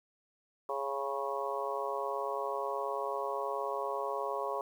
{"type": "harmonic tone with a mistuned harmonic", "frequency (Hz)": 138.59, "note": "C#3", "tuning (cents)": 0, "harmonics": [3, 4, 5, 6, 7, 8], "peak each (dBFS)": [-39, -38, -41, -44, -39, -39], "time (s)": [0.69, 4.61], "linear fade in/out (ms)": 2, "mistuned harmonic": 8, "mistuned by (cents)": -16, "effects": ["10-bit"]}